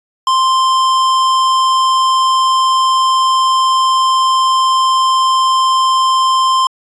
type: tone with hard clipping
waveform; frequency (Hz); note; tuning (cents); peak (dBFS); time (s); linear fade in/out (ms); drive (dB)
sine; 1046; C6; -1; -11; 0.27-6.67; 2; 14
effects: resampled to 24000 Hz

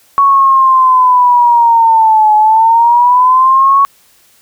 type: linear two-way sweep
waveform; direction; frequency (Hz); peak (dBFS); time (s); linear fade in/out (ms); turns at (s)
sine; down then up; 1117 to 848 to 1117; -4; 0.18-3.85; 0; 2.35
effects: white hiss -48 dBFS RMS until 4.41 s

